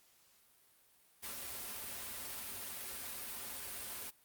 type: noise with comb filter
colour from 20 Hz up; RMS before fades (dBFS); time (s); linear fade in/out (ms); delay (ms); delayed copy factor
white; -44; 1.22-4.11; 20; 6.3; -0.9
effects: white hiss -68 dBFS RMS until 4.24 s + Opus 48 kbps